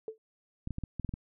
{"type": "tone with exponential decay", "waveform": "sine", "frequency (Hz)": 440, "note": "A4", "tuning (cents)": 0, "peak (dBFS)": -31, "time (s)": [0.08, 0.18], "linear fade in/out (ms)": 1, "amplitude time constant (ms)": 21}
{"type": "clicks", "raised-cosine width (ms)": 5, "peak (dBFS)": -23, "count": 8, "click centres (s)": [0.674, 0.707, 0.784, 0.837, 0.997, 1.047, 1.092, 1.139]}
{"effects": []}